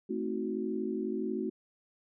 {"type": "chord", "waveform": "sine", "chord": "A diminished seventh", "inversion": "none", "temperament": "equal with one note detuned", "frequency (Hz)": [220, 261.6, 317.8, 370], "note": ["A3", "C4", "Eb4", "Gb4"], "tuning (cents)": [0, 0, 37, 0], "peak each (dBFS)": [-36, -38, -38, -35], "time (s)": [0.09, 1.5], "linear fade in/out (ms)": 10, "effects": []}